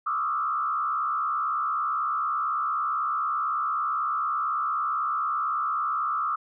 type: tone with frequency modulation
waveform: sine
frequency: 1244.5 Hz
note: D#6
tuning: in tune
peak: -24 dBFS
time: 0.06-6.36 s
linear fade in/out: 10 ms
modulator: 69 Hz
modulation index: 1.4
effects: none